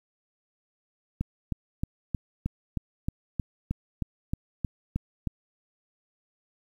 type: click train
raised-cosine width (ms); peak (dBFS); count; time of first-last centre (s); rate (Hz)
5; -15; 14; 1.21-5.272; 3.2
effects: 9-bit